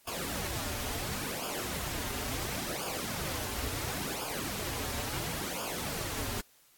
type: noise with flanger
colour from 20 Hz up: pink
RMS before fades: -36 dBFS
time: 0.07-6.41 s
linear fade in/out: 5 ms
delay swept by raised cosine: 0.5 to 6.2 ms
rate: 0.72 Hz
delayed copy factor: -0.8
effects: white hiss -63 dBFS RMS until 6.77 s + AAC 64 kbps